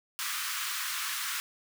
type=high-pass noise; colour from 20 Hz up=pink; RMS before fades=-34 dBFS; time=0.19-1.4 s; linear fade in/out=0 ms; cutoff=1100 Hz; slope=48 dB/octave; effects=none